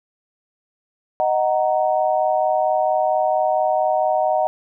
sine chord, D# minor, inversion none, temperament just, 622.3 / 746.7 / 933.4 Hz, D#5 / F#5 / A#5, 0 / +16 / +2 cents, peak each -19 / -19 / -25 dBFS, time 1.2-4.47 s, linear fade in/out 0 ms, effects none

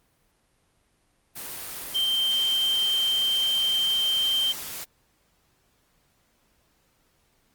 sine tone in noise, 3136 Hz, G7, in tune, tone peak -21 dBFS, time 1.94-4.53 s, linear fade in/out 20 ms, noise white, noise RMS -36 dBFS, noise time 1.35-4.85 s, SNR +12 dB, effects pink hiss -67 dBFS RMS until 7.54 s + Opus 32 kbps

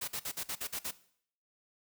white noise bursts, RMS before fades -37 dBFS, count 8, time 0.01-0.912 s, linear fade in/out 10 ms, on 69 ms, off 50 ms, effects noise-tail reverb RT60 0.6 s tail -17 dB re dry

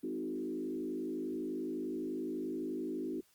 sine tone with frequency modulation, 316 Hz, D#4, 27 cents sharp, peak -35 dBFS, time 0.03-3.21 s, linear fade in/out 10 ms, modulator 51.7 Hz, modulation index 1.4, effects white hiss -69 dBFS RMS until 3.34 s + Opus 32 kbps

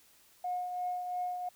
sine tone with tremolo, 721 Hz, F#5, 45 cents flat, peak -30 dBFS, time 0.44-1.49 s, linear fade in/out 5 ms, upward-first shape triangle, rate 2.9 Hz, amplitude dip 50%, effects tanh soft clip ceiling -26 dBFS + white hiss -63 dBFS RMS until 1.55 s

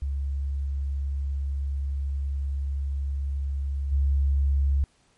sine tone with level steps, 69.3 Hz, C#2, in tune, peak -25 / -19 dBFS, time 0.02-4.84 s, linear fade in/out 0 ms, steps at 3.91 s, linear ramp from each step 20 ms, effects pink hiss -64 dBFS RMS until 5.17 s + MP3 48 kbps

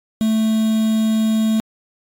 triangle tone with quantisation, 220 Hz, A3, in tune, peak -12 dBFS, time 0.21-1.6 s, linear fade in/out 0 ms, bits 5, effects AAC 64 kbps

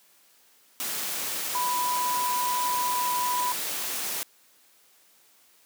sine tone in noise, 987.8 Hz, B5, in tune, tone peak -25 dBFS, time 1.55-3.52 s, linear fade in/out 0 ms, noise white, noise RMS -31 dBFS, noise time 0.8-4.23 s, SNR +3 dB, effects white hiss -60 dBFS RMS until 5.65 s + high-pass 200 Hz 12 dB/octave

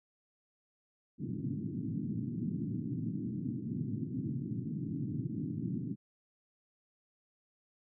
pink band-pass noise, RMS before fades -37 dBFS, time 1.18-5.96 s, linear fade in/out 50 ms, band 110 to 310 Hz, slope 48 dB/octave, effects none

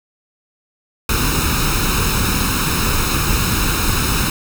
pink noise with comb filter, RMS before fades -17 dBFS, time 1.09-4.3 s, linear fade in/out 2 ms, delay 0.76 ms, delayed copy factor +0.7, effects none

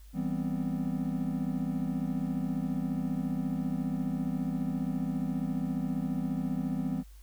triangle chord, C major seventh, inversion first, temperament equal, 164.81 / 196 / 246.9 / 261.6 Hz, E3 / G3 / B3 / C4, 0 / 0 / 0 / 0 cents, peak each -33 dBFS, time 0.13-7.04 s, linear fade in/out 50 ms, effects added 50 Hz sine -48 dBFS peak until 7.22 s + white hiss -63 dBFS RMS until 7.22 s

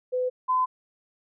sine tone pair in turn, 504 / 1019.1 Hz, B4 / C6, +35 / -46 cents, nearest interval octave, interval 1219 cents, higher second, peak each -23 / -20 dBFS, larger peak second, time 0.12-0.3 / 0.48-0.66 s, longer neither, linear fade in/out 20 ms, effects none

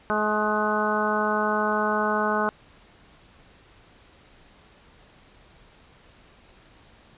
harmonic tone with a mistuned harmonic, 212.6 Hz, G#3, 41 cents sharp, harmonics 1 / 2 / 3 / 4 / 5 / 6 / 7, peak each -29 / -29 / -29 / -29 / -29 / -29 / -29 dBFS, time 0.1-2.49 s, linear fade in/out 0 ms, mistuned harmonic 6, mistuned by -26 cents, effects pink hiss -54 dBFS RMS until 7.17 s + resampled to 8000 Hz

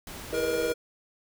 pink noise, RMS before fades -41 dBFS, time 0.07-0.72 s, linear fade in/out 2 ms
triangle chord, E major seventh, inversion none, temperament equal, 329.6 / 415.3 / 493.9 / 622.3 Hz, E4 / G#4 / B4 / D#5, 0 / 0 / 0 / 0 cents, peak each -33 dBFS, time 0.32-0.73 s, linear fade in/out 10 ms
square tone, 475 Hz, A#4, 33 cents sharp, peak -28 dBFS, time 0.33-0.74 s, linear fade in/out 20 ms
effects none

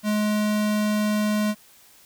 square tone, 210.9 Hz, G#3, 27 cents sharp, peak -21 dBFS, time 0.03-1.55 s, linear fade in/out 50 ms, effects white hiss -53 dBFS RMS until 2.05 s

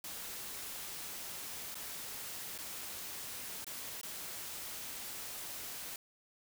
white noise with dropouts, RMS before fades -44 dBFS, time 0.04-5.96 s, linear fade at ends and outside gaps 2 ms, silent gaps 1.745-1.753 / 2.579-2.586 / 3.645-3.667 / 4.013-4.031 s, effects none

